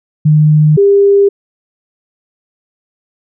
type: tone pair in turn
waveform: sine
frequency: 152.4 / 400.1 Hz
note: D#3 / G4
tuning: -36 / +35 cents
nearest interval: octave + perfect fourth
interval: 1671 cents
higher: second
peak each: -4 dBFS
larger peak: neither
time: 0.25-0.77 / 0.77-1.29 s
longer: neither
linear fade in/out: 10 ms
effects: none